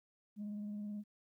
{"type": "tone with vibrato", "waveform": "sine", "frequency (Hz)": 207.7, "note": "G#3", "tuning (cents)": 0, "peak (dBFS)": -38, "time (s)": [0.36, 1.04], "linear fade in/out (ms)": 50, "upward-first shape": "triangle", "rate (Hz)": 19, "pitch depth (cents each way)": 30, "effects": ["tanh soft clip ceiling -38 dBFS", "13-bit"]}